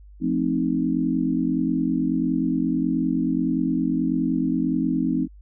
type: chord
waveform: sine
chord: F dominant seventh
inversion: none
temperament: equal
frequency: 174.61 / 220 / 261.6 / 311.1 Hz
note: F3 / A3 / C4 / Eb4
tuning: 0 / 0 / 0 / 0 cents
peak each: -27 / -28 / -23 / -25 dBFS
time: 0.2-5.28 s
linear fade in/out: 50 ms
effects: added 50 Hz sine -43 dBFS peak until 5.41 s